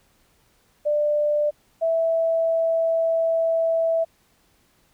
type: tone pair in turn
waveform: sine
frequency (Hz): 594 / 657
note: D5 / E5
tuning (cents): +20 / -6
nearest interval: major second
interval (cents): 174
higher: second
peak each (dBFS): -18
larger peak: neither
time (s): 0.85-1.51 / 1.81-4.05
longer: second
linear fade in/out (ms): 20
effects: pink hiss -62 dBFS RMS until 4.93 s